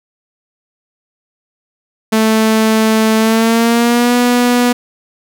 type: tone with pitch glide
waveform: sawtooth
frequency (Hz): 220 to 244.1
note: A3 to B3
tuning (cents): 0 to -20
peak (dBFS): -5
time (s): 2.12-4.73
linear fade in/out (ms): 10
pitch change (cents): +180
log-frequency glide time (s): 3.17-4.15
effects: none